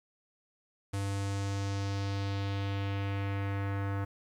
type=tone with low-pass filter sweep; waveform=square; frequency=99.1 Hz; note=G2; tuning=19 cents sharp; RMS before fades=-33 dBFS; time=0.93-4.05 s; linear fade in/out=10 ms; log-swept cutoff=9800 to 1500 Hz; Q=1.7; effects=10-bit